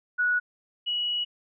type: tone pair in turn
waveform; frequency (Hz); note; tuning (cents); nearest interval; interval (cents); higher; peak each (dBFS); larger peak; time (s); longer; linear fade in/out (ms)
sine; 1466 / 2925; F#6 / F#7; -16 / -21; octave; 1195; second; -21 / -25; first; 0.18-0.4 / 0.86-1.25; second; 20
effects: none